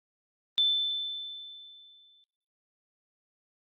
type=tone with exponential decay; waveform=sine; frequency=3527 Hz; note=A7; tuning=3 cents sharp; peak=-20 dBFS; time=0.58-2.24 s; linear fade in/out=0 ms; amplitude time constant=360 ms; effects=noise-tail reverb RT60 1.0 s tail -21 dB re dry + Opus 32 kbps